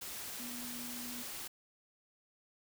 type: tone in noise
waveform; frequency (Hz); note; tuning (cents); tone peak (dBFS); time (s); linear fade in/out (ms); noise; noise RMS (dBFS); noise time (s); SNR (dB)
sine; 242.9; B3; -29; -46; 0.39-1.23; 10; white; -44; 0.01-1.48; -5
effects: none